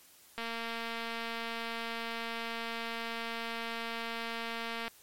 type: click train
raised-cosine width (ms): 0.3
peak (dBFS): -22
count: 1036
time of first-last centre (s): 0.38-4.88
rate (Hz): 230
effects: white hiss -59 dBFS RMS until 5.02 s + MP3 64 kbps